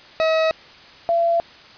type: tone pair in turn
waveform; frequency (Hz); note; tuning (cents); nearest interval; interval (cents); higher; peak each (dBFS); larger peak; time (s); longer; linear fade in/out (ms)
40% pulse / sine; 640 / 677.6; D#5 / E5; +49 / +48; minor second; 99; second; -15; neither; 0.2-0.51 / 1.09-1.4; neither; 0
effects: white hiss -44 dBFS RMS until 1.77 s + resampled to 11025 Hz